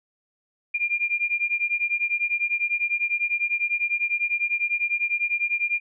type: beating tone pair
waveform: sine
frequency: 2398 / 2408 Hz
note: D7 / D7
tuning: +36 / +43 cents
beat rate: 10 Hz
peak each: -25 dBFS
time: 0.74-5.8 s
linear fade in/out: 10 ms
effects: none